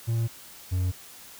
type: tone pair in turn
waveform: triangle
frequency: 114.9 / 90.97 Hz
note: A#2 / F#2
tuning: -25 / -29 cents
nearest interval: major third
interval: 404 cents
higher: first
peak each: -21 / -21 dBFS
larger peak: neither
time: 0.07-0.28 / 0.71-0.92 s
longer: neither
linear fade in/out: 20 ms
effects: white hiss -47 dBFS RMS until 1.39 s